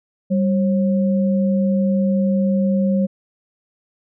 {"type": "tone pair together", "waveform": "sine", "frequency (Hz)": [194.7, 538.7], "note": ["G3", "C#5"], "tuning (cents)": [-12, -50], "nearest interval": "octave + tritone", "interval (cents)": 1762, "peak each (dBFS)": [-15, -23], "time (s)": [0.3, 3.07], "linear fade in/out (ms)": 20, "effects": []}